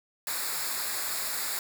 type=noise with comb filter; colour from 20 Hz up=white; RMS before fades=-32 dBFS; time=0.27-1.59 s; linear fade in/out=2 ms; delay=0.33 ms; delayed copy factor=-0.7; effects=none